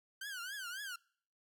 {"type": "tone with vibrato", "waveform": "sawtooth", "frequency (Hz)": 1530, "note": "G6", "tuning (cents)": -42, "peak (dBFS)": -38, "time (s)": [0.21, 0.96], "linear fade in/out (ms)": 5, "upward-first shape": "triangle", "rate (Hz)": 3.7, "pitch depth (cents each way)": 200, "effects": ["noise-tail reverb RT60 0.6 s tail -26 dB re dry"]}